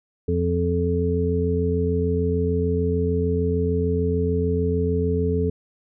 harmonic tone, 86.7 Hz, F2, 12 cents flat, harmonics 1 / 2 / 3 / 5, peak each -23 / -26 / -28 / -23 dBFS, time 0.28-5.5 s, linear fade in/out 5 ms, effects none

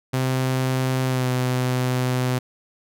sawtooth tone with pitch glide, 130 to 126.81 Hz, C3 to B2, -11 to +46 cents, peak -16 dBFS, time 0.13-2.39 s, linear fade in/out 10 ms, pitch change -43 cents, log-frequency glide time 1.07-1.27 s, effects none

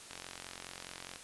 click train, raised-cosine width 0.2 ms, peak -26 dBFS, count 48, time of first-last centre 0.11-1.159 s, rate 44.8 Hz, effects white hiss -51 dBFS RMS until 1.23 s + resampled to 24000 Hz

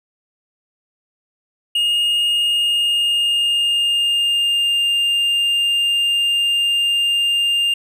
triangle tone with pitch glide, 2848 to 2804 Hz, F7 to F7, +33 to +6 cents, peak -13 dBFS, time 1.75-7.74 s, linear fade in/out 5 ms, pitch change -27 cents, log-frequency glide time 2.34-4.82 s, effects none

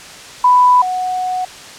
sine tone pair in turn, 993 / 736.9 Hz, B5 / F#5, +9 / -7 cents, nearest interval perfect fourth, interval 516 cents, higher first, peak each -6 / -16 dBFS, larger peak first, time 0.44-0.82 / 0.82-1.45 s, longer second, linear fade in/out 5 ms, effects white hiss -34 dBFS RMS until 1.78 s + low-pass 7000 Hz 12 dB/octave

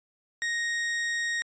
40% pulse tone, 1869 Hz, A#6, 4 cents sharp, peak -26 dBFS, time 0.42-1.42 s, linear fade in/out 0 ms, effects resampled to 16000 Hz

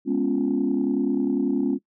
sine chord, C# dominant seventh, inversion second, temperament equal, 207.7 / 246.9 / 277.2 / 349.2 Hz, G#3 / B3 / C#4 / E#4, 0 / 0 / 0 / 0 cents, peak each -27 / -25 / -22 / -27 dBFS, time 0.05-1.79 s, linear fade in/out 50 ms, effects noise-tail reverb RT60 0.1 s tail -20 dB re dry + tanh soft clip ceiling -13 dBFS

